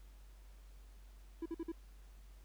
triangle tone bursts, 331 Hz, E4, 7 cents sharp, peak -36 dBFS, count 4, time 1.42-1.719 s, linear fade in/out 5 ms, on 38 ms, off 49 ms, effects added 48 Hz sine -54 dBFS peak until 2.44 s + pink hiss -69 dBFS RMS until 2.44 s

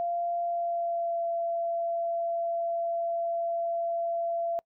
sine tone with pitch glide, 690 to 678.1 Hz, F5 to E5, -21 to +49 cents, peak -27 dBFS, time 0-4.59 s, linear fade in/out 0 ms, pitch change -30 cents, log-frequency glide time 0.42-1.25 s, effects noise-tail reverb RT60 0.1 s tail -25 dB re dry

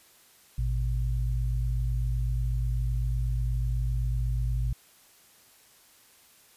sine tone pair together, 54.56 / 122.6 Hz, A1 / B2, -14 / -12 cents, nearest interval octave + major second, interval 1402 cents, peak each -26 / -30 dBFS, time 0.58-4.73 s, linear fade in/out 5 ms, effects white hiss -58 dBFS RMS until 6.56 s + resampled to 32000 Hz

